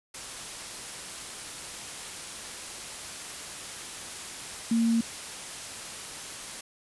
sine tone in noise, 229.4 Hz, A#3, 28 cents flat, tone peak -21 dBFS, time 4.71-5.01 s, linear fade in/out 5 ms, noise white, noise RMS -39 dBFS, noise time 0.14-6.61 s, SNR +15 dB, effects resampled to 24000 Hz

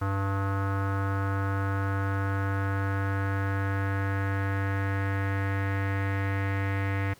square tone with low-pass filter sweep, 98 Hz, G2, in tune, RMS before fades -28 dBFS, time 0.01-7.14 s, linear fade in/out 10 ms, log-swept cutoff 1300 to 2000 Hz, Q 3.8, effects pink hiss -56 dBFS RMS until 7.19 s

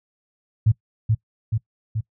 sine tone with echo, 110 Hz, A2, in tune, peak -12 dBFS, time 0.66-0.72 s, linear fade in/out 10 ms, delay 430 ms, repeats 3, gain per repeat -3 dB, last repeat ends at 2.01 s, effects noise-tail reverb RT60 0.1 s tail -22 dB re dry

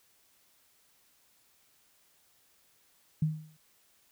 sine tone with exponential decay, 155.56 Hz, D#3, in tune, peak -22 dBFS, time 3.22-3.57 s, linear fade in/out 5 ms, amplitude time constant 74 ms, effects white hiss -67 dBFS RMS until 4.11 s

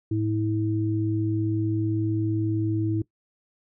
sine tone pair together, 107.9 / 323.3 Hz, A2 / E4, -33 / -34 cents, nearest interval octave + perfect fifth, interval 1899 cents, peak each -25 dBFS, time 0.11-3.02 s, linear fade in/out 5 ms, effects noise-tail reverb RT60 0.1 s tail -19 dB re dry

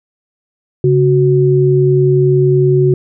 sine tone pair together, 138.46 / 369.3 Hz, C#3 / F#4, -2 / -3 cents, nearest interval octave + perfect fourth, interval 1699 cents, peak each -10 dBFS, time 0.84-2.94 s, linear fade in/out 2 ms, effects none

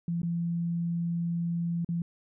sine tone with dropouts, 170 Hz, F3, 46 cents flat, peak -27 dBFS, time 0.08-2.02 s, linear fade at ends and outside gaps 2 ms, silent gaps 0.218-0.231 / 1.847-1.889 s, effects none

